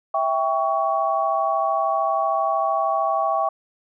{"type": "tone cluster", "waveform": "sine", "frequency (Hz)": [655, 788, 1121], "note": ["E5", "G5", "C#6"], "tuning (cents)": [-11, 9, 19], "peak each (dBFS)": -23, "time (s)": [0.14, 3.49], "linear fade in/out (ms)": 5, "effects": []}